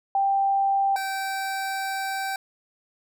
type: tone pair in turn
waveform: sine / 25% pulse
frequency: 787 / 775.7 Hz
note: G5 / G5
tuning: +7 / -18 cents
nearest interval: unison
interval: 25 cents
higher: first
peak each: -19 / -23 dBFS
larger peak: first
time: 0.15-0.96 / 0.96-2.36 s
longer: second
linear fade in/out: 2 ms
effects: none